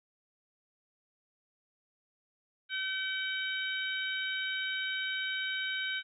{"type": "harmonic tone with a mistuned harmonic", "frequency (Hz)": 765, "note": "G5", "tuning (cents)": -42, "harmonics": [2, 3, 4, 5], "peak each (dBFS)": [-35, -39, -38, -40], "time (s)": [2.69, 6.03], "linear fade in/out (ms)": 50, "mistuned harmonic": 5, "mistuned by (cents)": -25, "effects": []}